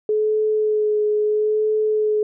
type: tone with vibrato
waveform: sine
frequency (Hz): 426.3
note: G#4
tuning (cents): +45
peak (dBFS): -16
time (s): 0.09-2.23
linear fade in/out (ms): 2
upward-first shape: sine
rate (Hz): 0.75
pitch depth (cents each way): 18
effects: none